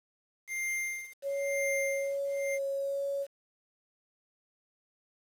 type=tone with tremolo; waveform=square; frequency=2100 Hz; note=C7; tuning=6 cents sharp; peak=-31 dBFS; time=0.47-2.59 s; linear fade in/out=50 ms; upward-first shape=sine; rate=1 Hz; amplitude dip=100%
type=tone with vibrato; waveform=sine; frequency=554.4 Hz; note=C#5; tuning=in tune; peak=-30 dBFS; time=1.22-3.27 s; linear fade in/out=50 ms; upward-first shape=sine; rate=1.2 Hz; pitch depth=13 cents each way
effects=resampled to 32000 Hz + 9-bit